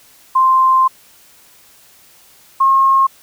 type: tone pair in turn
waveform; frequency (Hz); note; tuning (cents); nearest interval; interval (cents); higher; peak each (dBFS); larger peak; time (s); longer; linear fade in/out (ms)
sine; 1046.5 / 1077.2; C6 / C#6; 0 / -50; minor second; 50; second; -8; neither; 0.35-0.88 / 2.6-3.07; first; 10
effects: white hiss -47 dBFS RMS until 3.22 s